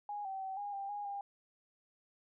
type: tone with pitch steps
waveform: sine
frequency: 825 / 771 / 766 / 817 / 791 / 822 / 803 Hz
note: G#5 / G5 / G5 / G#5 / G5 / G#5 / G5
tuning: -12 / -29 / -40 / -29 / +15 / -18 / +41 cents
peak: -38 dBFS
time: 0.09-1.21 s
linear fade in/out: 2 ms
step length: 160 ms
effects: none